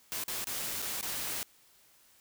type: noise with dropouts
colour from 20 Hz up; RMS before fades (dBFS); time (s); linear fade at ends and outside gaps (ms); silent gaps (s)
white; -36; 0.12-1.43; 0; 0.238-0.281 / 0.443-0.47 / 0.819-0.824 / 1.011-1.028
effects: white hiss -63 dBFS RMS until 2.2 s

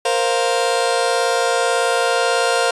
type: chord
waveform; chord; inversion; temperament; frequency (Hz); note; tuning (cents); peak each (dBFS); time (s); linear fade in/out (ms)
sawtooth; Bb suspended second; none; just; 466.2 / 524.4 / 699.2; Bb4 / C5 / F5; 0 / +4 / +2; -16; 0.05-2.71; 5
effects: resampled to 24000 Hz

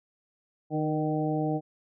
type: harmonic tone with a mistuned harmonic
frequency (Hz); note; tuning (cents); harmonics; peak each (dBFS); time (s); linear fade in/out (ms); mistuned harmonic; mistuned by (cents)
153.7; D#3; -21; 1 / 2 / 3 / 4 / 5; -30 / -29 / -34 / -35 / -34; 0.7-1.61; 50; 3; +32
effects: none

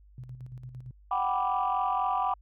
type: tone with tremolo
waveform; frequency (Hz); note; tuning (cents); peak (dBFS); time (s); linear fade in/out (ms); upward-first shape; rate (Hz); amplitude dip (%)
sine; 126.2; B2; +38; -38; 0.18-0.91; 2; square; 8.8; 55
type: chord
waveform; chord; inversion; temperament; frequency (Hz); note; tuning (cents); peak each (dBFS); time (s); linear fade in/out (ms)
sine; G major seventh; third; equal; 740 / 784 / 987.8 / 1174.7; F#5 / G5 / B5 / D6; 0 / 0 / 0 / 0; -30; 1.11-2.34; 5
effects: tanh soft clip ceiling -18 dBFS + added 50 Hz sine -53 dBFS peak until 2.41 s

